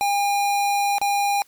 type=tone with dropouts; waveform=square; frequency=808 Hz; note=G#5; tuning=48 cents flat; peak=-19 dBFS; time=0.01-1.42 s; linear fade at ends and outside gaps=0 ms; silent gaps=0.983-1.015 s; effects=white hiss -57 dBFS RMS until 1.47 s + MP3 96 kbps